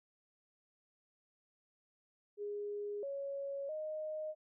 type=tone with pitch steps; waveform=sine; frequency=411.8 / 556 / 619 Hz; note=G#4 / C#5 / D#5; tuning=-15 / +5 / -9 cents; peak=-38 dBFS; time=2.37-4.35 s; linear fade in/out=50 ms; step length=660 ms; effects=none